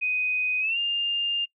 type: tone with pitch glide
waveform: sine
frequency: 2500 to 2806 Hz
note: D#7 to F7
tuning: +8 to +8 cents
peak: -23 dBFS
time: 0.01-1.46 s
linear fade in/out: 20 ms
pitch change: +200 cents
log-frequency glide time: 0.6-0.78 s
effects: noise-tail reverb RT60 0.1 s tail -24 dB re dry